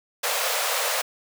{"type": "high-pass noise", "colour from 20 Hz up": "pink", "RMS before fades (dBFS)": -25, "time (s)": [0.23, 1.02], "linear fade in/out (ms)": 10, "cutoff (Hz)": 470, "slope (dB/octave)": 96, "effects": []}